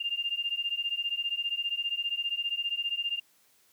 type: beating tone pair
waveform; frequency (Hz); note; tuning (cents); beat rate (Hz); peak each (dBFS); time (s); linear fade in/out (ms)
sine; 2794 / 2809; F7 / F7; 0 / +9; 15; -32 / -32; 0-3.2; 10
effects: white hiss -65 dBFS RMS until 3.72 s + high-pass 100 Hz 12 dB/octave